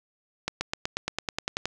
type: accelerating click train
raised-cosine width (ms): 0.2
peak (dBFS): -10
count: 12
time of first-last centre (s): 0.48-1.656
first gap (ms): 130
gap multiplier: 0.96
effects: none